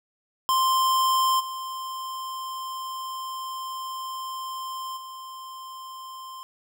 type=tone with level steps; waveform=square; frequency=1046.5 Hz; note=C6; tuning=in tune; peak=-20 / -32 / -38 dBFS; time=0.49-6.43 s; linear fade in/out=0 ms; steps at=1.39 / 4.96 s; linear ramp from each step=20 ms; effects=none